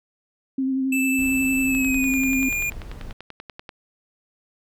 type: tone with vibrato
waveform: sine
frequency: 264.8 Hz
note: C4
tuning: 21 cents sharp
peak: -20 dBFS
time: 0.58-2.49 s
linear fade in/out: 5 ms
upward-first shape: sine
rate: 11 Hz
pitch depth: 22 cents each way
type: tone with pitch glide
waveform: square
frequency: 2637 to 2418 Hz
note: E7 to D7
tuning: 0 to +50 cents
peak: -23 dBFS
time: 0.92-2.7 s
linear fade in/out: 5 ms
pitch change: -150 cents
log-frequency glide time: 1.65-2.18 s
type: noise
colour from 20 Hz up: brown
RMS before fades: -36 dBFS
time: 1.18-3.13 s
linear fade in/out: 5 ms
type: click train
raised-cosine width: 0.3 ms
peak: -21 dBFS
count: 21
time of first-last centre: 1.75-3.692 s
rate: 10.3 Hz
effects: none